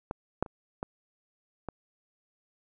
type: clicks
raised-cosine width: 1 ms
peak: -19 / -12 / -30 / -19 / -21 dBFS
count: 5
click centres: 0.111 / 0.426 / 0.462 / 0.829 / 1.687 s
effects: none